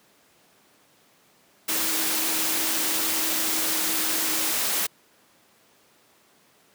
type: tone in noise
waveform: sine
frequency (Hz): 319.3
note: D#4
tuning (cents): +45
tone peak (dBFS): -36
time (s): 1.69-4.52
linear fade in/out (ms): 10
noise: white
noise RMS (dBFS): -25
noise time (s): 1.68-4.87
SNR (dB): -14
effects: pink hiss -59 dBFS RMS until 6.74 s + high-pass 200 Hz 12 dB/octave